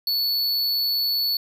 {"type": "tone", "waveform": "square", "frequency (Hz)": 4435, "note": "C#8", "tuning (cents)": 0, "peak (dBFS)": -21, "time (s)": [0.07, 1.37], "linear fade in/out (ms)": 2, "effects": []}